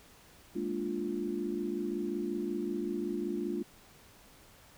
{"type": "chord", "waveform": "sine", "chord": "Bb dominant seventh", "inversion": "third", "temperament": "equal", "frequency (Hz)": [207.7, 233.1, 293.7, 349.2], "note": ["Ab3", "Bb3", "D4", "F4"], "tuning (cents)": [0, 0, 0, 0], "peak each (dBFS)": [-38, -40, -38, -35], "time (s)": [0.55, 3.63], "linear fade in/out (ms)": 10, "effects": ["pink hiss -58 dBFS RMS until 4.77 s"]}